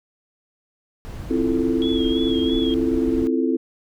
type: noise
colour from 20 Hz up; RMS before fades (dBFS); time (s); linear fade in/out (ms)
brown; -32; 1.05-3.27; 0
type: chord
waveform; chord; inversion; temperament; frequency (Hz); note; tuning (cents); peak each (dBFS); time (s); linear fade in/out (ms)
sine; F major seventh; second; equal; 261.6 / 329.6 / 349.2 / 440; C4 / E4 / F4 / A4; 0 / 0 / 0 / 0; -21 / -22 / -27 / -26; 1.3-3.57; 10
type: tone with vibrato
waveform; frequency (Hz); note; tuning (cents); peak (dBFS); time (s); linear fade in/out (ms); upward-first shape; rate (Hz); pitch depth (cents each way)
sine; 3322; G#7; 0; -28; 1.82-2.74; 0; sine; 3; 44
effects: none